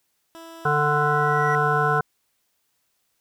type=tone; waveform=15% pulse; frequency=329.6 Hz; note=E4; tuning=in tune; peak=-33 dBFS; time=0.35-1.99 s; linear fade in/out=0 ms
type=tone with exponential growth; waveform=triangle; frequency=1938 Hz; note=B6; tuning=33 cents flat; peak=-26 dBFS; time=0.63-1.55 s; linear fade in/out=0 ms; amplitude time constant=200 ms
type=harmonic tone; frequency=148.1 Hz; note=D3; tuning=15 cents sharp; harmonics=1 / 3 / 5 / 7 / 9 / 10; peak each=-25 / -25 / -25 / -25 / -25 / -25 dBFS; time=0.65-2.01 s; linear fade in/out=5 ms
effects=white hiss -71 dBFS RMS until 3.2 s